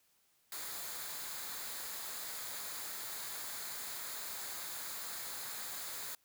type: noise with comb filter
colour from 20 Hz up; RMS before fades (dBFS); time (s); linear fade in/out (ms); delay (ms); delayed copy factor
white; -43; 0.52-6.15; 2; 0.35; -0.5
effects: white hiss -73 dBFS RMS until 6.24 s